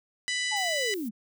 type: harmonic tone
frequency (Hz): 992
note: B5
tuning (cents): +7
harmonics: 2 / 3 / 4 / 5 / 6 / 7 / 8 / 9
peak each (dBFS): -30 / -34 / -36 / -38 / -40 / -41 / -42 / -43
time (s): 0.28-0.94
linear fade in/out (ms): 0
type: linear sweep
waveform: sine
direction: down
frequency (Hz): 873 to 196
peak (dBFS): -30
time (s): 0.51-1.11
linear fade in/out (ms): 20
type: noise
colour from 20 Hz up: violet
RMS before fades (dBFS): -46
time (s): 0.56-1.09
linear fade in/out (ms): 10
effects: none